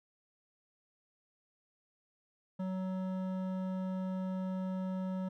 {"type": "tone with hard clipping", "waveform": "sine", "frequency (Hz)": 187, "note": "F#3", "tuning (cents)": 19, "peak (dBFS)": -36, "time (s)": [2.59, 5.29], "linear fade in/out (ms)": 10, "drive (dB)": 12, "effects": []}